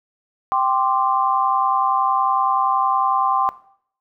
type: chord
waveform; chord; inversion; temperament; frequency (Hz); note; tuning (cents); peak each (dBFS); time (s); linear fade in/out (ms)
sine; G suspended fourth; none; just; 784 / 1045.3 / 1176; G5 / C6 / D6; 0 / -2 / +2; -20 / -19 / -23; 0.52-3.49; 0
effects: noise-tail reverb RT60 0.6 s tail -17 dB re dry